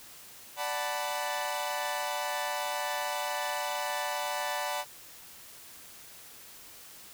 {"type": "chord", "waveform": "sawtooth", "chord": "B minor seventh", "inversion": "first", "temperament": "equal with one note detuned", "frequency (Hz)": [587.3, 747.7, 880, 987.8], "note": ["D5", "F#5", "A5", "B5"], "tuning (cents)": [0, 18, 0, 0], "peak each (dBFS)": -33, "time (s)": [0.56, 4.85], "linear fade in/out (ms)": 50, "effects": ["white hiss -50 dBFS RMS until 7.13 s"]}